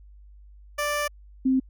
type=tone pair in turn; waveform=15% pulse / sine; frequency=588 / 261.9 Hz; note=D5 / C4; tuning=+2 / +2 cents; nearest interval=octave + major second; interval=1400 cents; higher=first; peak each=-18 dBFS; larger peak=neither; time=0.78-1.08 / 1.45-1.6 s; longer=first; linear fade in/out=10 ms; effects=added 50 Hz sine -46 dBFS peak until 1.69 s

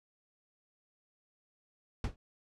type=noise with exponential decay; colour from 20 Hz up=brown; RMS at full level=-27 dBFS; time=2.04-2.16 s; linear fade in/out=2 ms; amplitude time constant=26 ms; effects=low-pass 7000 Hz 12 dB/octave

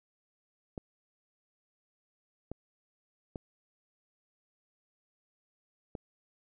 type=clicks; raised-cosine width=2 ms; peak=-25 dBFS; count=4; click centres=0.778 / 2.516 / 3.358 / 5.952 s; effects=none

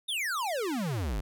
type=exponential sweep; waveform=square; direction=down; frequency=3774 to 42.81 Hz; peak=-30 dBFS; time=0.08-1.21 s; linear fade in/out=10 ms; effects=none

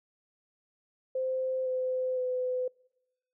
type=tone with pitch steps; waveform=sine; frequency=519 / 512.2 / 505.4 Hz; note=C5 / C5 / B4; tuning=-14 / -37 / +40 cents; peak=-28 dBFS; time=1.15-2.68 s; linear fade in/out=5 ms; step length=510 ms; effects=noise-tail reverb RT60 0.9 s tail -26 dB re dry

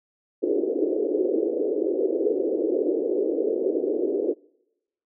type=band-pass noise; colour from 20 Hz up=pink; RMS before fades=-24 dBFS; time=0.42-4.34 s; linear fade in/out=20 ms; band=320 to 490 Hz; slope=48 dB/octave; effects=noise-tail reverb RT60 0.9 s tail -26 dB re dry

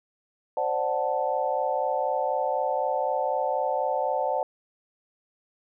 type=chord; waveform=sine; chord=D dominant seventh; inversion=third; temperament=equal; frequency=523.3 / 587.3 / 740 / 880 Hz; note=C5 / D5 / F#5 / A5; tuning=0 / 0 / 0 / 0 cents; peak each=-29 dBFS; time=0.57-4.43 s; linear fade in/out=2 ms; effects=none

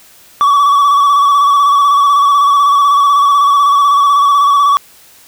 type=tone with vibrato; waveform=triangle; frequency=1138 Hz; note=C#6; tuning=45 cents sharp; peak=-4 dBFS; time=0.41-4.77 s; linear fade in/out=0 ms; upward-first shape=square; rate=16 Hz; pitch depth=31 cents each way; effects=white hiss -42 dBFS RMS until 5.27 s

